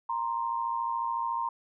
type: tone pair together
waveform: sine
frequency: 932.6 / 1046.5 Hz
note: A#5 / C6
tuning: +1 / 0 cents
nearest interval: major second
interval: 199 cents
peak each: -30 / -32 dBFS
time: 0.09-1.49 s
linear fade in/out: 5 ms
effects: none